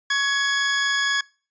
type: tone pair together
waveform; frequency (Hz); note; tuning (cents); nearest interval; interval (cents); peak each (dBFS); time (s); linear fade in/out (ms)
sawtooth; 1111 / 1678.6; C#6 / G#6; +4 / +18; perfect fifth; 714; -25 / -16; 0.1-1.21; 5
effects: noise-tail reverb RT60 0.4 s tail -25 dB re dry + resampled to 16000 Hz